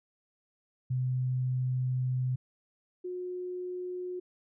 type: tone pair in turn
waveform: sine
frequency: 127.6 / 361.9 Hz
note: C3 / F#4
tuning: -43 / -38 cents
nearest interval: octave + tritone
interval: 1805 cents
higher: second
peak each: -27 / -34 dBFS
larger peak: first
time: 0.9-2.36 / 3.04-4.2 s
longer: first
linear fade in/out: 10 ms
effects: none